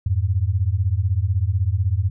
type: beating tone pair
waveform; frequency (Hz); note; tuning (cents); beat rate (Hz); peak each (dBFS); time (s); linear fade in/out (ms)
sine; 86.8 / 102.8; F2 / G#2; -10 / -17; 16; -20; 0.06-2.1; 5
effects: none